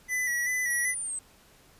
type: tone with vibrato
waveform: square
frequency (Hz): 1966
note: B6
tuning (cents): -8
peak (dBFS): -27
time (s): 0.08-0.95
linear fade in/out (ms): 50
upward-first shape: square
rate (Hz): 2.6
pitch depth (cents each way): 32
type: exponential sweep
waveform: sine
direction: down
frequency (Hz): 11175 to 8090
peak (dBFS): -31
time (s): 0.7-1.19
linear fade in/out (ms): 5
effects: pink hiss -58 dBFS RMS until 1.79 s + resampled to 32000 Hz